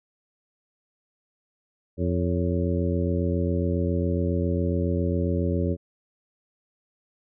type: harmonic tone with a mistuned harmonic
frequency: 87.3 Hz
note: F2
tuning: in tune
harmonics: 1 / 2 / 3 / 4 / 5 / 6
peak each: -25 / -28 / -30 / -31 / -32 / -33 dBFS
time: 1.97-5.77 s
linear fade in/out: 50 ms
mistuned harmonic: 6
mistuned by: +100 cents
effects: none